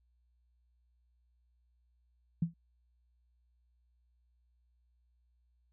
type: tone with exponential decay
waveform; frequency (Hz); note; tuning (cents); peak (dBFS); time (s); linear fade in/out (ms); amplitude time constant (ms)
sine; 167.4; E3; +27; -24; 2.42-2.54; 5; 26
effects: added 60 Hz sine -69 dBFS peak until 5.72 s